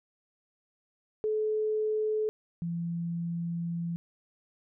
sine tone pair in turn, 430.6 / 169.7 Hz, A4 / F3, -37 / -49 cents, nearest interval octave + major third, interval 1612 cents, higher first, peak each -26 / -30 dBFS, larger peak first, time 1.24-2.29 / 2.62-3.96 s, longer second, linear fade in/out 0 ms, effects none

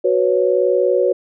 sine chord, F# suspended fourth, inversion none, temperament equal, 370 / 493.9 / 554.4 Hz, F#4 / B4 / C#5, 0 / 0 / 0 cents, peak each -17 dBFS, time 0.04-1.13 s, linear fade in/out 10 ms, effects none

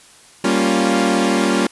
sawtooth chord, G half-diminished seventh, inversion none, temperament equal, 196 / 233.1 / 277.2 / 349.2 Hz, G3 / Bb3 / Db4 / F4, 0 / 0 / 0 / 0 cents, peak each -16 dBFS, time 0.44-1.67 s, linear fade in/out 5 ms, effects white hiss -46 dBFS RMS until 1.71 s + resampled to 24000 Hz

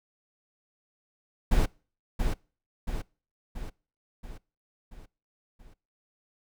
brown noise with echo, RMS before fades -21 dBFS, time 1.51-1.66 s, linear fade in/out 10 ms, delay 680 ms, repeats 6, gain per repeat -5 dB, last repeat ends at 5.74 s, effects noise-tail reverb RT60 0.4 s tail -25 dB re dry

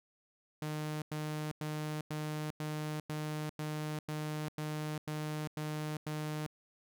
sawtooth tone bursts, 152.7 Hz, D#3, 32 cents flat, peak -32 dBFS, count 12, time 0.62-6.465 s, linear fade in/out 2 ms, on 400 ms, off 95 ms, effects none

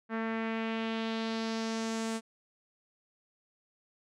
sawtooth tone with low-pass filter sweep, 224.5 Hz, A3, 35 cents sharp, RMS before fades -34 dBFS, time 0.09-2.21 s, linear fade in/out 50 ms, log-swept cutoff 1700 to 8600 Hz, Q 2, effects none

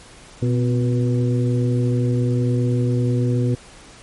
harmonic tone with a mistuned harmonic, 121.8 Hz, B2, 24 cents flat, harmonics 1 / 2 / 3 / 4, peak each -17 / -23 / -27 / -29 dBFS, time 0.42-3.55 s, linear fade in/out 5 ms, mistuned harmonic 2, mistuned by +58 cents, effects pink hiss -44 dBFS RMS until 4.02 s + MP3 48 kbps

